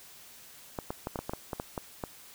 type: clicks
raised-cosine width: 1 ms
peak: -19 dBFS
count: 11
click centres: 0.788 / 0.905 / 1.071 / 1.158 / 1.19 / 1.295 / 1.335 / 1.532 / 1.599 / 1.778 / 2.038 s
effects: white hiss -52 dBFS RMS until 2.34 s